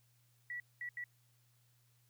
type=tone bursts at uneven times; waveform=sine; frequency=1944 Hz; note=B6; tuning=28 cents flat; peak=-40 dBFS; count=3; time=0.5-0.6 / 0.81-0.89 / 0.97-1.04 s; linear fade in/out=2 ms; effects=added 120 Hz sine -70 dBFS peak until 2.09 s + white hiss -75 dBFS RMS until 2.09 s